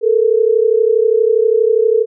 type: tone pair together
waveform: sine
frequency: 433.8 / 466.2 Hz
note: A4 / A#4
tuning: -25 / 0 cents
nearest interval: minor second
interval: 125 cents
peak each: -12 dBFS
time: 0.01-2.06 s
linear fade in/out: 50 ms
effects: none